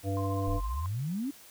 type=harmonic tone; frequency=98 Hz; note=G2; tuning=in tune; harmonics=1 / 3 / 5 / 7; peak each=-30 / -35 / -37 / -38 dBFS; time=0.03-0.61 s; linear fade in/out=50 ms
type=tone with tremolo; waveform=sine; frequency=1046 Hz; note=C6; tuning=1 cent flat; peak=-36 dBFS; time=0.17-0.86 s; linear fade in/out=0 ms; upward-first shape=sine; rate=15 Hz; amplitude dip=55%
type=exponential sweep; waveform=sine; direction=up; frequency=32.04 to 295.6 Hz; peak=-30 dBFS; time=0.47-1.31 s; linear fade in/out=10 ms
effects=white hiss -53 dBFS RMS until 1.5 s